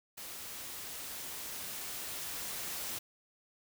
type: noise with level ramp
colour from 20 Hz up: white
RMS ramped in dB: -45 to -39 dBFS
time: 0.17-2.99 s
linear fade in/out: 10 ms
effects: none